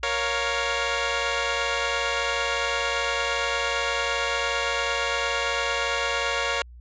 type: chord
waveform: 10% pulse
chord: Bb minor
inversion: none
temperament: equal with one note detuned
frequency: 466.2 / 554.4 / 703.7 Hz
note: Bb4 / Db5 / F5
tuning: 0 / 0 / +13 cents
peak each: -20 / -18 / -22 dBFS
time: 0.03-6.62 s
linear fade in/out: 2 ms
effects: added 60 Hz sine -42 dBFS peak until 6.8 s + resampled to 16000 Hz